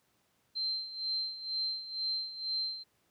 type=tone with tremolo; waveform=sine; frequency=4127 Hz; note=C8; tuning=25 cents flat; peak=-30 dBFS; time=0.55-2.84 s; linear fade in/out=20 ms; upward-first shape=sine; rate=2.1 Hz; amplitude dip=75%; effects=pink hiss -73 dBFS RMS until 3.1 s + high-pass 100 Hz 12 dB/octave